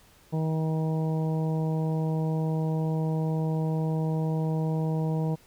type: harmonic tone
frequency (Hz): 158.7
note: D#3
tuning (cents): +35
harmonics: 1 / 2 / 3 / 4 / 5 / 6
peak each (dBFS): -25 / -36 / -35 / -40 / -42 / -43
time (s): 0.32-5.36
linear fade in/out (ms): 20
effects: pink hiss -58 dBFS RMS until 5.46 s